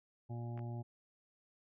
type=harmonic tone; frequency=118.5 Hz; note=A#2; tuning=29 cents sharp; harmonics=1 / 2 / 3 / 5 / 6 / 7; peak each=-40 / -50 / -52 / -57 / -57 / -56 dBFS; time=0.29-0.83 s; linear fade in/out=20 ms
type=clicks; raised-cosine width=0.5 ms; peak=-39 dBFS; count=2; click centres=0.576 / 0.592 s
effects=none